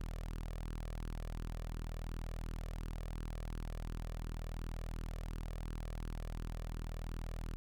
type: tone with flanger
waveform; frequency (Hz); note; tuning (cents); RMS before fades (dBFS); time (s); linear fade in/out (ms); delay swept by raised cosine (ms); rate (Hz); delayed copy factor
sawtooth; 40.4; E1; -34; -42; 0-7.56; 0; 0.65 to 1.75; 2.8; +0.5
effects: none